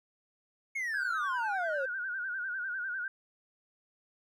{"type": "exponential sweep", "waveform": "triangle", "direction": "down", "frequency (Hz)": [2217, 515], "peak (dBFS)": -30, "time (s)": [0.75, 1.86], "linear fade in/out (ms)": 10}
{"type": "tone with vibrato", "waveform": "sine", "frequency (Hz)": 1500, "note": "F#6", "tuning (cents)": 23, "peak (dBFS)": -33, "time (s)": [0.94, 3.08], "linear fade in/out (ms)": 2, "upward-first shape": "sine", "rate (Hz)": 10, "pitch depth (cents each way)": 93}
{"effects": []}